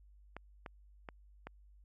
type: clicks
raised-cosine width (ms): 0.5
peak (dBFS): -29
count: 4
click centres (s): 0.366 / 0.662 / 1.088 / 1.47
effects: added 50 Hz sine -58 dBFS peak until 1.84 s